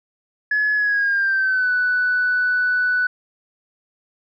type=tone with pitch glide; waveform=sine; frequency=1700 to 1488.5 Hz; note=G#6 to F#6; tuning=+40 to +10 cents; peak=-15 dBFS; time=0.51-3.07 s; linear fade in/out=5 ms; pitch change=-230 cents; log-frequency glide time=0.75-1.71 s; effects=tanh soft clip ceiling -12 dBFS